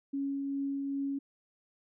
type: tone with tremolo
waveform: sine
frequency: 277.2 Hz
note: C#4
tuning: in tune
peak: -30 dBFS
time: 0.13-1.19 s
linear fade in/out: 10 ms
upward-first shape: triangle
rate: 2.5 Hz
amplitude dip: 25%
effects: none